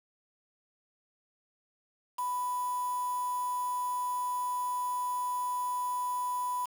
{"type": "tone with quantisation", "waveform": "sine", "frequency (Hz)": 992, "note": "B5", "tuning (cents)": 7, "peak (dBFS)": -30, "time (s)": [2.18, 6.66], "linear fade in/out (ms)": 10, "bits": 7, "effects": []}